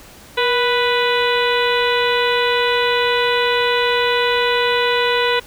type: harmonic tone with a mistuned harmonic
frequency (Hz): 493.9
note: B4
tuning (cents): 0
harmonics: 1 / 2 / 3 / 4 / 5 / 6 / 7 / 8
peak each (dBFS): -18 / -21 / -23 / -24 / -25 / -26 / -26 / -27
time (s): 0.37-5.4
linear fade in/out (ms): 10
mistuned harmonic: 1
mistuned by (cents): -50
effects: pink hiss -42 dBFS RMS until 5.46 s